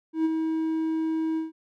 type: tone with ADSR envelope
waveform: triangle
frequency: 320.2 Hz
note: D#4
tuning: 50 cents sharp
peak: -17 dBFS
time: 0.13-1.52 s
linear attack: 120 ms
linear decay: 27 ms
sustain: -5 dB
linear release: 150 ms
effects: none